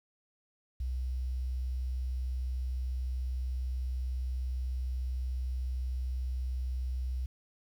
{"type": "tone with quantisation", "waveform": "sine", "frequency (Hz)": 63.3, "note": "B1", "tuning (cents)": 43, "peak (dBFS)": -31, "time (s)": [0.8, 7.26], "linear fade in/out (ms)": 5, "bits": 10, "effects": []}